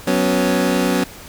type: chord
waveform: 25% pulse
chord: F# suspended fourth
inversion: none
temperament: equal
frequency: 185 / 246.9 / 277.2 Hz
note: F#3 / B3 / C#4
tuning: 0 / 0 / 0 cents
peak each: -16 dBFS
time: 0.07-1.04 s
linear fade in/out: 5 ms
effects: pink hiss -38 dBFS RMS until 1.28 s